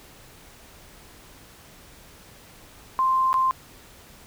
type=tone with dropouts; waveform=sine; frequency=1046.5 Hz; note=C6; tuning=in tune; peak=-18 dBFS; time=2.99-3.51 s; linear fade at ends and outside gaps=0 ms; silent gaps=3.33-3.341 s; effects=pink hiss -49 dBFS RMS until 4.26 s